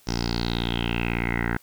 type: tone with low-pass filter sweep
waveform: 10% pulse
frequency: 58.27 Hz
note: A#1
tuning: in tune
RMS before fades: -26 dBFS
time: 0.07-1.57 s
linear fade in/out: 5 ms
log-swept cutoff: 5600 to 1700 Hz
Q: 6.6
effects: white hiss -57 dBFS RMS until 1.62 s